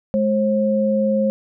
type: tone pair together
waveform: sine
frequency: 211 / 536 Hz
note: G#3 / C5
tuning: +28 / +42 cents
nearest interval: octave + major third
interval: 1614 cents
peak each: -18 dBFS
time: 0.14-1.3 s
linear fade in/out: 0 ms
effects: none